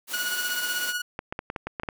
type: high-pass noise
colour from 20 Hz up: white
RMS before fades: -34 dBFS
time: 0.07-0.94 s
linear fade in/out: 50 ms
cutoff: 200 Hz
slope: 24 dB/octave
type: tone with tremolo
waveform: sawtooth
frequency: 1458 Hz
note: F#6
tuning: 26 cents flat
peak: -21 dBFS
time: 0.13-1.02 s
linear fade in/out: 10 ms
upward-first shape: triangle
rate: 16 Hz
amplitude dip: 60%
type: clicks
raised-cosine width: 0.5 ms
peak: -16 dBFS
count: 9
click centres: 1.191 / 1.325 / 1.391 / 1.501 / 1.562 / 1.67 / 1.798 / 1.834 / 1.888 s
effects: none